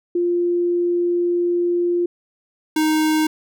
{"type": "tone pair in turn", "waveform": ["sine", "square"], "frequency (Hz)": [349.2, 311.1], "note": ["F4", "D#4"], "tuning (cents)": [0, 0], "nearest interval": "major second", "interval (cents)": 200, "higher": "first", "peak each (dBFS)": -16, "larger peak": "neither", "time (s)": [[0.15, 2.06], [2.76, 3.27]], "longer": "first", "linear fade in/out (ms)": 5, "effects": []}